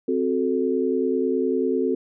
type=chord; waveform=sine; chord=F# diminished; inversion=second; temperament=equal; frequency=261.6 / 370 / 440 Hz; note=C4 / F#4 / A4; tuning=0 / 0 / 0 cents; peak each=-24 dBFS; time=0.08-1.95 s; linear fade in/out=5 ms; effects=none